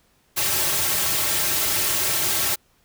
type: noise with comb filter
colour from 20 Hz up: white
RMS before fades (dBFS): -22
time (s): 0.36-2.56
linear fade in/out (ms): 20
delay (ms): 4.1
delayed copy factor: -1
effects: pink hiss -62 dBFS RMS until 2.84 s